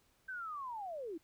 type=linear sweep; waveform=sine; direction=down; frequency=1568 to 300 Hz; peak=-40 dBFS; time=0.28-1.18 s; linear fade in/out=10 ms; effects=pink hiss -72 dBFS RMS until 1.23 s